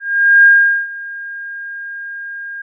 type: tone with ADSR envelope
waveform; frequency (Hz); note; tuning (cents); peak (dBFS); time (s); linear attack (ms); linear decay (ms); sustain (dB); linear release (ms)
sine; 1615; G#6; -49; -3; 0-2.62; 440; 430; -21; 7
effects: none